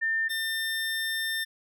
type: tone pair in turn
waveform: sine / 25% pulse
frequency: 1800 / 1800 Hz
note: A6 / A6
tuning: +39 / +39 cents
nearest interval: unison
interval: 0 cents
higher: neither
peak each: -24 dBFS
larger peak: neither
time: 0.01-0.29 / 0.29-1.45 s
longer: second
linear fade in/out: 20 ms
effects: none